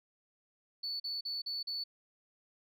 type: tone bursts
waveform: sine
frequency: 4461 Hz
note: C#8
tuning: 10 cents sharp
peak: -34 dBFS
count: 5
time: 0.83-1.84 s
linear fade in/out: 10 ms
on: 170 ms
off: 40 ms
effects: tanh soft clip ceiling -31 dBFS